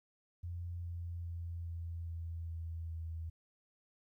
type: tone with pitch steps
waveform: sine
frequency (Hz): 86.7 / 85.85 / 85.01 / 84.18 / 83.36 / 82.55 / 81.74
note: F2 / F2 / F2 / E2 / E2 / E2 / E2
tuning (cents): -12 / -29 / -46 / +37 / +20 / +3 / -14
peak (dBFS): -39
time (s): 0.43-3.3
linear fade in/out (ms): 10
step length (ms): 410
effects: 13-bit